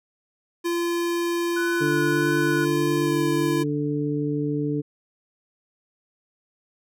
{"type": "tone with pitch glide", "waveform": "square", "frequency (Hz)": [343, 337.9], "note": ["F4", "E4"], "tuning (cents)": [-31, 43], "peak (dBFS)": -23, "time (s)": [0.64, 3.64], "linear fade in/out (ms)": 20, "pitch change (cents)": -26, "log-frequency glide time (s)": [3, 3.17]}
{"type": "tone with vibrato", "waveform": "sine", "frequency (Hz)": 1480, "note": "F#6", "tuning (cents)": 0, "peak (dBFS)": -26, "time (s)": [1.56, 2.65], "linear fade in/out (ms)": 10, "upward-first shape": "triangle", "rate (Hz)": 1.6, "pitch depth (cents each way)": 17}
{"type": "harmonic tone", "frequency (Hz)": 146.83, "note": "D3", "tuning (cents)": 0, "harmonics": [1, 2, 3], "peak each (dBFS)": [-27, -25, -29], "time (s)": [1.8, 4.82], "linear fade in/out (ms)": 20}
{"effects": []}